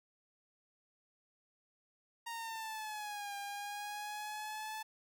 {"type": "exponential two-way sweep", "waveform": "sawtooth", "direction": "down then up", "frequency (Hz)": [934, 803, 872], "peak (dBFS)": -37, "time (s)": [2.26, 4.83], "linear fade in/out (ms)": 10, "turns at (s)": 3.36, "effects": []}